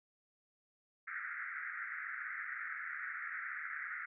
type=band-pass noise; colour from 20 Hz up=white; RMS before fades=-43 dBFS; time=1.07-4.06 s; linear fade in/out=10 ms; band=1300 to 2100 Hz; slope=96 dB/octave; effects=none